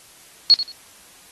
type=tone with echo; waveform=sine; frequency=4338 Hz; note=C#8; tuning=38 cents flat; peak=-7 dBFS; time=0.5-0.54 s; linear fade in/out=0 ms; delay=89 ms; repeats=2; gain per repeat=-13 dB; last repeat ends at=0.718 s; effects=white hiss -48 dBFS RMS until 1.31 s + AAC 32 kbps